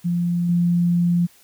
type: tone with level steps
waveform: sine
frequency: 173.6 Hz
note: F3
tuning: 10 cents flat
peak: -18 / -15 dBFS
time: 0.04-1.27 s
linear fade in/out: 20 ms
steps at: 0.49 s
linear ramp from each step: 2 ms
effects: white hiss -53 dBFS RMS until 1.43 s